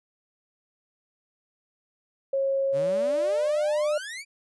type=tone with pitch glide; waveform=sine; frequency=544 to 600.1 Hz; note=C#5 to D5; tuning=-33 to +37 cents; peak=-22 dBFS; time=2.33-3.98 s; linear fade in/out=5 ms; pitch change=+170 cents; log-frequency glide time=2.68-3.3 s
type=exponential sweep; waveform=sawtooth; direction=up; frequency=130.3 to 2400 Hz; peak=-31 dBFS; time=2.72-4.25 s; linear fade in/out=50 ms
effects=resampled to 24000 Hz